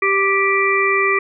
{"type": "harmonic tone", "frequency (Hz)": 392, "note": "G4", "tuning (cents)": 0, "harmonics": [1, 3, 5, 6], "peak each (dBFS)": [-19, -19, -19, -19], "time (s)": [0.02, 1.19], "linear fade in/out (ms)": 5, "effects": []}